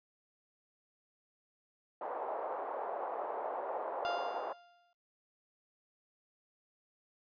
white band-pass noise, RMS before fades -39 dBFS, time 2.01-4.53 s, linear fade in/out 5 ms, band 490 to 870 Hz, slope 24 dB/octave
35% pulse tone with exponential decay, 698.5 Hz, F5, in tune, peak -30 dBFS, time 4.05-4.93 s, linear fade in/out 0 ms, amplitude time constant 190 ms
effects noise-tail reverb RT60 0.3 s tail -26 dB re dry + resampled to 11025 Hz

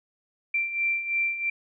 sine beating tone pair, 2353 / 2356 Hz, D7 / D7, +3 / +5 cents, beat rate 3 Hz, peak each -31 / -25 dBFS, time 0.54-1.5 s, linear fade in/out 5 ms, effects none

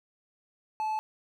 triangle tone, 867 Hz, A5, 26 cents flat, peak -26 dBFS, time 0.8-0.99 s, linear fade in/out 0 ms, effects none

